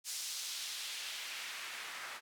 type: noise with band-pass filter sweep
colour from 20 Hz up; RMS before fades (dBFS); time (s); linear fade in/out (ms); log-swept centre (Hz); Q
white; -43; 0.04-2.21; 50; 5900 to 1400; 1.1
effects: none